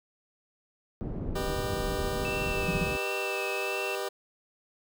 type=low-pass noise; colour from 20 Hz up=pink; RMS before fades=-34 dBFS; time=1.01-2.97 s; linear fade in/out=0 ms; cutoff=380 Hz; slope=12 dB/octave
type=chord; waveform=sawtooth; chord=G augmented; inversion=none; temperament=just; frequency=392 / 490 / 612.5 Hz; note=G4 / B4 / D#5; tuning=0 / -14 / -27 cents; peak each=-30 / -32 / -33 dBFS; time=1.35-4.09 s; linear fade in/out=10 ms
type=tone with vibrato; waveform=sine; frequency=2637 Hz; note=E7; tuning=in tune; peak=-33 dBFS; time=2.25-3.95 s; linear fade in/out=0 ms; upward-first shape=sine; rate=1.4 Hz; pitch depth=36 cents each way
type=tone bursts; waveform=sine; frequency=172.6 Hz; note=F3; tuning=20 cents flat; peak=-25 dBFS; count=3; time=2.68-2.839 s; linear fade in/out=5 ms; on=29 ms; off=36 ms
effects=none